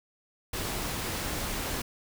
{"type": "noise", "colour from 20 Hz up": "pink", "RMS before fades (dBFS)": -33, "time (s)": [0.53, 1.82], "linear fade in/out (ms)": 5, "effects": []}